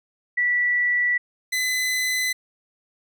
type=tone pair in turn; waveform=sine / sawtooth; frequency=1957 / 2016 Hz; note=B6 / B6; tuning=-16 / +35 cents; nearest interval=minor second; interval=51 cents; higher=second; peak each=-18 dBFS; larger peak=neither; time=0.37-1.18 / 1.52-2.33 s; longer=neither; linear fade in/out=10 ms; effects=none